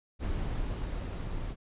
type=noise with level ramp; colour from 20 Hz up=brown; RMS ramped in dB=-32 to -36 dBFS; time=0.19-1.56 s; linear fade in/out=50 ms; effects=resampled to 8000 Hz